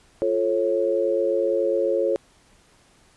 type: chord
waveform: sine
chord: F augmented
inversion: none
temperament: just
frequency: 349.2 / 436.5 / 545.7 Hz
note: F4 / A4 / C#5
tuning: 0 / -14 / -27 cents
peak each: -25 / -24 / -22 dBFS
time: 0.22-2.16 s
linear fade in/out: 0 ms
effects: pink hiss -57 dBFS RMS until 3.16 s + resampled to 24000 Hz